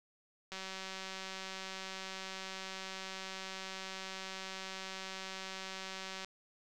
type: click train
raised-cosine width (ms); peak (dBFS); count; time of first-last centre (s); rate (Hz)
0.2; -26; 1089; 0.52-6.246; 190
effects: none